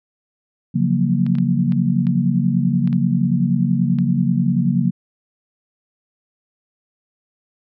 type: chord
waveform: sine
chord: Gb major seventh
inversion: second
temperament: equal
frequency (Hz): 138.59 / 174.61 / 185 / 233.1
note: Db3 / F3 / Gb3 / Bb3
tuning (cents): 0 / 0 / 0 / 0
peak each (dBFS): -20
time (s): 0.74-4.91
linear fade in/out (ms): 20
type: clicks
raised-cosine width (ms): 0.3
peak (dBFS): -22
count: 8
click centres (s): 1.265 / 1.353 / 1.385 / 1.722 / 2.069 / 2.875 / 2.929 / 3.987
effects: none